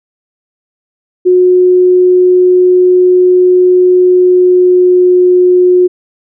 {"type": "tone with pitch glide", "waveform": "sine", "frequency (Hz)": [363.7, 361.6], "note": ["F#4", "F#4"], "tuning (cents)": [-30, -40], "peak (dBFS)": -3, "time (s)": [1.25, 5.88], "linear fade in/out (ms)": 20, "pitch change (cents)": -10, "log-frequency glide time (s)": [3.98, 5.22], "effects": []}